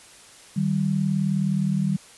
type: tone pair together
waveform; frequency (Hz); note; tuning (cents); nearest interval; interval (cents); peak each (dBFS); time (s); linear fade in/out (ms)
sine; 153.69 / 193.2; D#3 / G3; -21 / -25; major third; 396; -24 / -22; 0.56-1.97; 10
effects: white hiss -48 dBFS RMS until 2.17 s + resampled to 24000 Hz